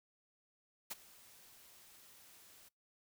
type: noise with ADSR envelope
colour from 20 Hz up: white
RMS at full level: -40 dBFS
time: 0.9-2.69 s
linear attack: 15 ms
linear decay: 24 ms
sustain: -21 dB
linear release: 10 ms
effects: noise-tail reverb RT60 0.2 s tail -24 dB re dry